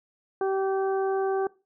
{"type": "harmonic tone", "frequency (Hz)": 386.2, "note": "G4", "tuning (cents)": -26, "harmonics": [1, 2, 3, 4], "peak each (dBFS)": [-24, -30, -38, -40], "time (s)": [0.41, 1.47], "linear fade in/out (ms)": 2, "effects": ["noise-tail reverb RT60 0.3 s tail -21 dB re dry"]}